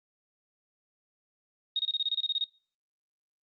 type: tone bursts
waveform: sine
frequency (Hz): 3729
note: A#7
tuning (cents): 0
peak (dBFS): -25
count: 12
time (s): 1.76-2.441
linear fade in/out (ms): 2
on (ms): 32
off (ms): 27
effects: noise-tail reverb RT60 0.4 s tail -23 dB re dry + Opus 24 kbps